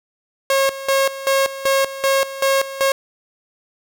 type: tone with tremolo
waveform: sawtooth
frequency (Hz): 543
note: C#5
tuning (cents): -36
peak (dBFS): -10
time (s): 0.5-2.92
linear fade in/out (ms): 2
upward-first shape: square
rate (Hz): 2.6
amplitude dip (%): 80
effects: none